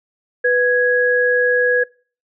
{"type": "tone pair together", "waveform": "sine", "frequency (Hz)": [494.1, 1662], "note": ["B4", "G#6"], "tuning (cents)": [1, 1], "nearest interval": "octave + major sixth", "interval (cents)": 2100, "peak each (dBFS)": -15, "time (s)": [0.44, 1.84], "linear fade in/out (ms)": 10, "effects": ["noise-tail reverb RT60 0.4 s tail -24 dB re dry"]}